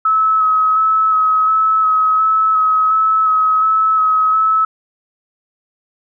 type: tone with vibrato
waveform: sine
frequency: 1288 Hz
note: E6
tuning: 41 cents flat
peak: -10 dBFS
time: 0.05-4.65 s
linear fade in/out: 5 ms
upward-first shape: square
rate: 1.4 Hz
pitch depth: 15 cents each way
effects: none